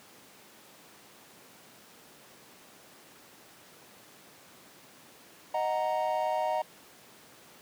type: chord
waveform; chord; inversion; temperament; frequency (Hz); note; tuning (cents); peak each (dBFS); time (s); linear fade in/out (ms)
triangle; D# minor; none; equal; 622.3 / 740 / 932.3; D#5 / F#5 / A#5; 0 / 0 / 0; -29 / -30 / -30; 5.54-6.62; 5
effects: pink hiss -54 dBFS RMS until 7.61 s + high-pass 200 Hz 12 dB/octave